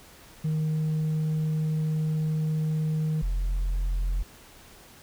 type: tone pair in turn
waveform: sine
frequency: 155.9 / 43.75 Hz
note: D#3 / F1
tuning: +4 / +4 cents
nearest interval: octave + minor seventh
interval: 2200 cents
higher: first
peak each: -21 dBFS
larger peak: neither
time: 0.44-3.22 / 3.22-4.23 s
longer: first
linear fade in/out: 10 ms
effects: tanh soft clip ceiling -23 dBFS + pink hiss -51 dBFS RMS until 5.02 s